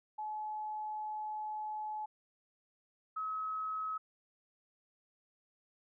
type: tone pair in turn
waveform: sine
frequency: 855 / 1281.1 Hz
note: A5 / E6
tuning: -50 / -50 cents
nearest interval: perfect fifth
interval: 700 cents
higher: second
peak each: -37 / -35 dBFS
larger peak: second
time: 0.18-2.06 / 3.16-3.98 s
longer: first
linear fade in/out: 10 ms
effects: none